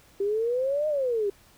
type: exponential two-way sweep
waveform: sine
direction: up then down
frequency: 390.5 to 620 to 390.5 Hz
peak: -23 dBFS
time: 0.2-1.3 s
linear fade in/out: 5 ms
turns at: 0.88 s
effects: pink hiss -57 dBFS RMS until 1.57 s